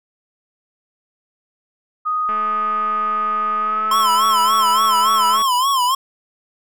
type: tone with pitch glide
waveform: sine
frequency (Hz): 1244.5 to 1318.5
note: D#6 to E6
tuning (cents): 0 to 0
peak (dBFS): -17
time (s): 2.05-5.38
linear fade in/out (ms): 20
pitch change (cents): +100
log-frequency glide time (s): 3.59-3.99
type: click train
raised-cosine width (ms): 0.5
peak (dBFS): -18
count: 677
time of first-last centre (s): 2.29-5.42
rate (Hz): 216
type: tone with vibrato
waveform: square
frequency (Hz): 1046.5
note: C6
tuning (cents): 0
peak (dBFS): -15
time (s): 3.91-5.95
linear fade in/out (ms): 5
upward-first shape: sine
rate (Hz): 3.5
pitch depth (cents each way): 120
effects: none